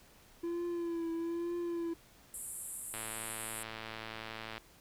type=tone with vibrato; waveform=triangle; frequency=338.6 Hz; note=E4; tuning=46 cents sharp; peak=-32 dBFS; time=0.43-1.94 s; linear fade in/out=10 ms; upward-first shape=triangle; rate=1.1 Hz; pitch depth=47 cents each way
type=band-pass noise; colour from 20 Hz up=pink; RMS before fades=-44 dBFS; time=2.34-3.63 s; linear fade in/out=0 ms; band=7700 to 12000 Hz; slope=96 dB/octave
type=click train; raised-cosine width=0.3 ms; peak=-26 dBFS; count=183; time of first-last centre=2.94-4.58 s; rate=111 Hz
effects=pink hiss -61 dBFS RMS until 4.8 s